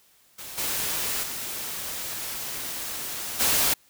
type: noise with level steps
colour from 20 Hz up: white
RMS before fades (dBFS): -39 / -28 / -33 / -22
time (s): 0.38-3.74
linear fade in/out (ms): 10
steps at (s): 0.57 / 1.22 / 3.39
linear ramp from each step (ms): 20
effects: white hiss -60 dBFS RMS until 3.89 s